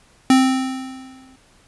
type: tone with exponential decay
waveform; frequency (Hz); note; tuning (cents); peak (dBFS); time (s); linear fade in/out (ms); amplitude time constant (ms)
square; 261.6; C4; 0; -9; 0.3-1.36; 2; 230
effects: pink hiss -54 dBFS RMS until 1.67 s + resampled to 24000 Hz